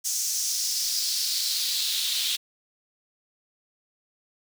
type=noise with high-pass filter sweep; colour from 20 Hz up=pink; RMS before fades=-27 dBFS; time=0.04-2.37 s; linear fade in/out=20 ms; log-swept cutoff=6300 to 3500 Hz; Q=3.4; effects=none